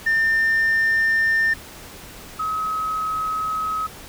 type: tone pair in turn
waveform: sine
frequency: 1800 / 1275.8 Hz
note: A6 / D#6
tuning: +39 / +43 cents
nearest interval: tritone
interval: 596 cents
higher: first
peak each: -14 / -21 dBFS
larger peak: first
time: 0.06-1.54 / 2.39-3.87 s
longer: neither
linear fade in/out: 10 ms
effects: tanh soft clip ceiling -14 dBFS + pink hiss -40 dBFS RMS until 4.08 s